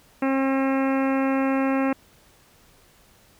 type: harmonic tone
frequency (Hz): 268.6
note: C4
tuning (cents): +46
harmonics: 1 / 2 / 3 / 4 / 5 / 6 / 7 / 8 / 9 / 10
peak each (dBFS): -21 / -27 / -31 / -33 / -35 / -37 / -38 / -39 / -40 / -41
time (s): 0.22-1.93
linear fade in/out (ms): 5
effects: pink hiss -56 dBFS RMS until 3.39 s